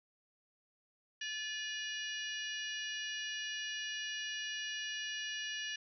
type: harmonic tone with a mistuned harmonic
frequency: 578 Hz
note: D5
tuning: 28 cents flat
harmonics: 3 / 4 / 5 / 6 / 7 / 8 / 9 / 10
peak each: -42 / -49 / -42 / -53 / -53 / -54 / -57 / -48 dBFS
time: 1.21-5.76 s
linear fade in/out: 5 ms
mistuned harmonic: 4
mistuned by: +99 cents
effects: none